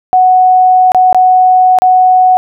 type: tone with dropouts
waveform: sine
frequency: 740 Hz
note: F#5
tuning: in tune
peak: -3 dBFS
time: 0.13-2.37 s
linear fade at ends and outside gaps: 0 ms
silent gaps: 0.919-0.947 / 1.128-1.146 / 1.787-1.82 s
effects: none